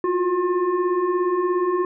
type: tone with frequency modulation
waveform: sine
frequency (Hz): 362.5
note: F#4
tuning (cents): -35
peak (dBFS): -18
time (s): 0.04-1.85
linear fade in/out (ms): 2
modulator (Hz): 708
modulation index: 0.91
effects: none